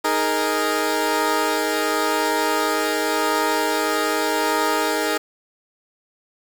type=chord; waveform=15% pulse; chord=D# suspended fourth; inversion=none; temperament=equal; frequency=311.1 / 415.3 / 466.2 Hz; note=D#4 / G#4 / A#4; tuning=0 / 0 / 0 cents; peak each=-17 dBFS; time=0.04-5.18 s; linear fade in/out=10 ms; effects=7-bit